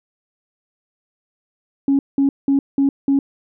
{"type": "tone bursts", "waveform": "sine", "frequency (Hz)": 276.3, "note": "C#4", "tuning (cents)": -6, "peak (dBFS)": -11, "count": 5, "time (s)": [1.88, 3.19], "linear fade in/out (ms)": 2, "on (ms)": 110, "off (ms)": 190, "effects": ["tanh soft clip ceiling -8 dBFS"]}